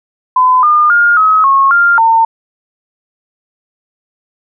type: tone with pitch steps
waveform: sine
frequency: 1014 / 1211 / 1416 / 1276 / 1091 / 1397 / 906 Hz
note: B5 / D#6 / F6 / D#6 / C#6 / F6 / A#5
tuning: +45 / -47 / +23 / +43 / -28 / 0 / -50 cents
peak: -5 dBFS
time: 0.36-2.25 s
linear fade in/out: 5 ms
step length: 270 ms
effects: none